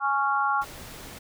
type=chord; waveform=sine; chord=Db major; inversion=second; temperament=just; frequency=831.5 / 1108.7 / 1385.9 Hz; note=Ab5 / Db6 / F6; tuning=+2 / 0 / -14 cents; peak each=-26 dBFS; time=0-0.65 s; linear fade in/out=50 ms
type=noise; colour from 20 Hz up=pink; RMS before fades=-42 dBFS; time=0.61-1.19 s; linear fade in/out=10 ms
effects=none